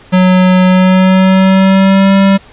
square tone with pitch glide, 184.2 to 195.15 Hz, F#3 to G3, -7 to -8 cents, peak -5 dBFS, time 0.12-2.38 s, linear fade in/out 20 ms, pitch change +99 cents, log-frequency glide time 0.66-2.14 s, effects pink hiss -39 dBFS RMS until 2.52 s + resampled to 8000 Hz

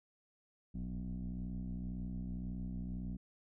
sine tone with frequency modulation, 120.5 Hz, B2, 42 cents flat, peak -37 dBFS, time 0.74-3.17 s, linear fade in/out 10 ms, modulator 61.9 Hz, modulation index 1.9, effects tanh soft clip ceiling -35 dBFS

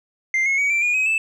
sine tone with pitch steps, 2093 / 2174 / 2259 / 2347 / 2438 / 2533 / 2631 Hz, C7 / C#7 / C#7 / D7 / D#7 / D#7 / E7, 0 / -34 / +32 / -2 / -36 / +30 / -4 cents, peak -14 dBFS, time 0.34-1.18 s, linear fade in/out 2 ms, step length 120 ms, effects tanh soft clip ceiling -16 dBFS

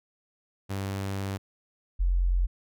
sawtooth / sine tone pair in turn, 97.8 / 44.45 Hz, G2 / F1, -4 / +31 cents, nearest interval octave + major second, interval 1365 cents, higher first, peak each -26 / -21 dBFS, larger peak second, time 0.69-1.38 / 1.99-2.47 s, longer first, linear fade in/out 20 ms, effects none

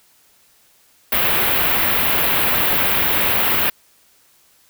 white band-stop noise, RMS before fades -17 dBFS, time 1.12-3.7 s, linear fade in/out 5 ms, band 3200 to 14000 Hz, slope 24 dB/octave, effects white hiss -55 dBFS RMS until 4.69 s

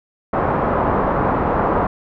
white low-pass noise, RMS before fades -18 dBFS, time 0.33-1.87 s, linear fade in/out 5 ms, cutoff 1100 Hz, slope 24 dB/octave, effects none

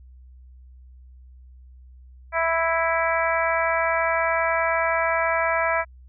harmonic tone, 329.6 Hz, E4, in tune, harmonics 2 / 3 / 4 / 5 / 6 / 7, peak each -24 / -26 / -27 / -28 / -29 / -29 dBFS, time 2.32-5.85 s, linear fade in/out 50 ms, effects added 63 Hz sine -44 dBFS peak until 6.08 s

